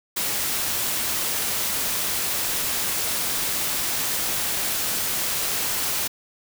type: noise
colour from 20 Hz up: white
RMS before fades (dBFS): -25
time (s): 0.16-6.08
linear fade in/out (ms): 10
effects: none